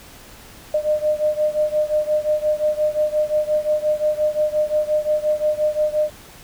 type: beating tone pair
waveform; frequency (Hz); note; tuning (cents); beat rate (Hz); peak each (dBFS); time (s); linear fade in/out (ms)
sine; 605 / 610.7; D#5 / D#5; -49 / -32; 5.7; -19 / -21; 0.74-6.1; 5
effects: pink hiss -43 dBFS RMS until 6.43 s